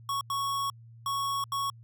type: tone bursts at uneven times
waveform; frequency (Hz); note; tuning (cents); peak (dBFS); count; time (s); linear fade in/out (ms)
square; 1108.7; C#6; 0; -29; 4; 0.09-0.21 / 0.3-0.7 / 1.06-1.44 / 1.52-1.7; 2
effects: added 115 Hz sine -48 dBFS peak until 1.83 s